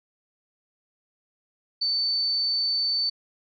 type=tone; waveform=sine; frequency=4529 Hz; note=C#8; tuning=36 cents sharp; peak=-22 dBFS; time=1.81-3.1 s; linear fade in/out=10 ms; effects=none